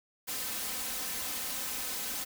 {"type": "noise with comb filter", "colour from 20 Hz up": "white", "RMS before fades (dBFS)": -36, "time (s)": [0.27, 2.25], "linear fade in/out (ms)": 20, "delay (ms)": 3.9, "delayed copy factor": 0.65, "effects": []}